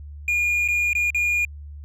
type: tone with dropouts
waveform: triangle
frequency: 2428 Hz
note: D#7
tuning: 43 cents flat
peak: -17 dBFS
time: 0.28-1.45 s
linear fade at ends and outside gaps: 2 ms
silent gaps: 0.678-0.685 / 0.932-0.951 / 1.104-1.146 s
effects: added 73 Hz sine -35 dBFS peak until 1.84 s